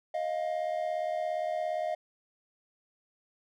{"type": "tone pair together", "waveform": "triangle", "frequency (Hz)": [626, 703.3], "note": ["D#5", "F5"], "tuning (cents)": [10, 12], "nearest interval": "major second", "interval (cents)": 202, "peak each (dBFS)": [-30, -31], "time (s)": [0.14, 1.95], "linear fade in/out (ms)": 5, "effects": []}